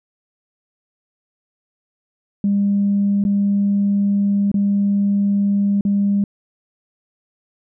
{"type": "tone with dropouts", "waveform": "sine", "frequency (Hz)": 201, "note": "G3", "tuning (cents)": 44, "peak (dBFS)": -13, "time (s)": [2.44, 6.24], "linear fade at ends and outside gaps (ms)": 2, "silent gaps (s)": [[3.24, 3.25], [4.516, 4.542], [5.81, 5.851]], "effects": ["tanh soft clip ceiling -9 dBFS"]}